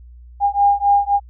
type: beating tone pair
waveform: sine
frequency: 806 / 809.8 Hz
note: G5 / G#5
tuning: +48 / -44 cents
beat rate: 3.8 Hz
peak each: -15 dBFS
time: 0.4-1.2 s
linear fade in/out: 50 ms
effects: added 60 Hz sine -38 dBFS peak until 1.29 s